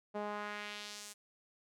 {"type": "tone with band-pass filter sweep", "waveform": "sawtooth", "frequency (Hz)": 207.7, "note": "G#3", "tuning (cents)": 0, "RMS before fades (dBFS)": -43, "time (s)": [0.14, 1.14], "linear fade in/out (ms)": 20, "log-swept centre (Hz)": [610, 9000], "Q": 1.3, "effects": []}